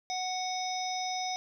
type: harmonic tone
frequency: 740 Hz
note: F#5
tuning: in tune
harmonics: 1 / 3 / 5 / 7 / 8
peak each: -33 / -41 / -41 / -39 / -42 dBFS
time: 0.1-1.36 s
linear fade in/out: 0 ms
effects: 11-bit